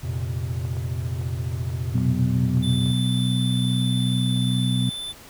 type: chord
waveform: triangle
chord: F suspended fourth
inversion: none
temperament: just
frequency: 87.31 / 116.41 / 130.96 Hz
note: F2 / Bb2 / C3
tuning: 0 / -2 / +2 cents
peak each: -27 dBFS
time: 0.03-2.92 s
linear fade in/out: 10 ms
type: clicks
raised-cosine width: 1 ms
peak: -27 dBFS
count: 7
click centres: 0.651 / 0.768 / 1.215 / 1.703 / 1.98 / 2.572 / 2.86 s
type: harmonic tone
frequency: 62.4 Hz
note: B1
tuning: 19 cents sharp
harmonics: 2 / 3 / 4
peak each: -21 / -25 / -27 dBFS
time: 1.94-4.9 s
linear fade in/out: 10 ms
type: tone with vibrato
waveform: square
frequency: 3520 Hz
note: A7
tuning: in tune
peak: -30 dBFS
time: 2.62-5.13 s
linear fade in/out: 20 ms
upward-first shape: sine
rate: 18 Hz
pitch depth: 11 cents each way
effects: pink hiss -45 dBFS RMS until 5.29 s